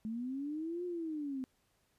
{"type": "linear two-way sweep", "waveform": "sine", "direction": "up then down", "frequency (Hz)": [214, 359.8, 254.9], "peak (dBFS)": -36, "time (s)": [0.05, 1.44], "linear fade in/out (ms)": 0, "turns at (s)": 0.85, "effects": ["pink hiss -75 dBFS RMS until 1.98 s", "resampled to 32000 Hz"]}